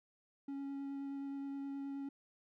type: tone with vibrato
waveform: triangle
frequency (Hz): 277.2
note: C#4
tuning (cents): 0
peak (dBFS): -38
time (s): 0.48-2.09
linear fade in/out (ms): 5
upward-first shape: sine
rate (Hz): 9.5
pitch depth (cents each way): 9
effects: none